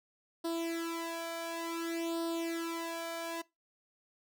sawtooth tone with flanger, 333.1 Hz, E4, 18 cents sharp, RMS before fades -37 dBFS, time 0.44-3.42 s, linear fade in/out 10 ms, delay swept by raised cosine 0.22 to 1.32 ms, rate 0.56 Hz, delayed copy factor +0.85, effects noise-tail reverb RT60 0.2 s tail -21 dB re dry

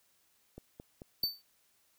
click train, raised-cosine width 2 ms, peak -33 dBFS, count 4, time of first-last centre 0.58-1.238 s, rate 4.56 Hz
square tone with exponential decay, 4553 Hz, C#8, 45 cents sharp, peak -26 dBFS, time 1.23-1.42 s, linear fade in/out 5 ms, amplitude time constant 40 ms
effects white hiss -71 dBFS RMS until 1.98 s

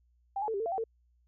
sine tone with pitch steps, 790 / 847 / 445.9 / 396.6 / 448.8 / 681 / 767 / 451.1 Hz, G5 / G#5 / A4 / G4 / A4 / F5 / G5 / A4, +13 / +34 / +23 / +20 / +34 / -44 / -38 / +43 cents, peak -30 dBFS, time 0.36-0.84 s, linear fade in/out 5 ms, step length 60 ms, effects added 60 Hz sine -65 dBFS peak until 1.27 s

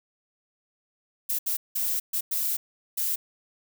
violet noise bursts at uneven times, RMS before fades -27 dBFS, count 6, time 1.29-1.39 / 1.46-1.57 / 1.75-2 / 2.13-2.21 / 2.31-2.57 / 2.97-3.16 s, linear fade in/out 10 ms, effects none

